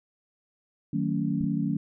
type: chord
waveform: sine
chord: D# half-diminished seventh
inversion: none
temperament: just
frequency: 155.56 / 186.68 / 224 / 280 Hz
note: D#3 / F#3 / A3 / C#4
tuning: 0 / +16 / +31 / +18 cents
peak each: -30 dBFS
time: 0.93-1.77 s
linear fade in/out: 5 ms
type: clicks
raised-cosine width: 5 ms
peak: -28 dBFS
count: 2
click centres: 1.41 / 1.44 s
effects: none